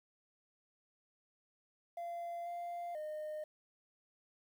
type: tone with pitch steps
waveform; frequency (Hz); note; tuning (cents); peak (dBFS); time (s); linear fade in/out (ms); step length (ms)
sine; 688 / 695 / 612; F5 / F5 / D#5; -26 / -9 / -29; -37; 1.97-3.44; 5; 490
effects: tanh soft clip ceiling -39 dBFS + 11-bit